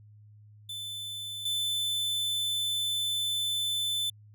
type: tone pair in turn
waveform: 45% pulse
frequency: 3520 / 3520 Hz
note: A7 / A7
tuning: 0 / 0 cents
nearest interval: unison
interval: 0 cents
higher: neither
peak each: -36 / -28 dBFS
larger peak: second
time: 0.69-1.45 / 1.45-4.1 s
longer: second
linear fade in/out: 5 ms
effects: added 105 Hz sine -51 dBFS peak until 4.34 s